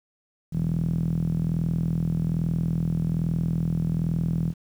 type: tone with band-pass filter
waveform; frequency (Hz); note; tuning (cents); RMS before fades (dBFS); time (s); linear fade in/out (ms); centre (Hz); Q
sawtooth; 41.2; E1; 0; -25; 0.51-4.54; 50; 160; 5.4
effects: 9-bit